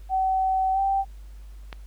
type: tone with pitch glide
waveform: sine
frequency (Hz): 760 to 780.9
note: F#5 to G5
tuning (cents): +46 to -7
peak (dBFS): -20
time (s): 0.09-1.05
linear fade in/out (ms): 50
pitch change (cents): +47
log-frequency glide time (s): 0.73-0.79
type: click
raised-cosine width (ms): 0.3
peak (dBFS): -20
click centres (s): 1.728
effects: added 50 Hz sine -39 dBFS peak until 1.86 s + pink hiss -60 dBFS RMS until 1.86 s